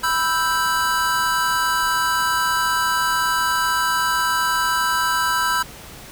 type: chord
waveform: square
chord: E minor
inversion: second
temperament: equal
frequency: 987.8 / 1318.5 / 1568 Hz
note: B5 / E6 / G6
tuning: 0 / 0 / 0 cents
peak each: -23 dBFS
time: 0.03-5.63 s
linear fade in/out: 10 ms
effects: pink hiss -39 dBFS RMS until 6.11 s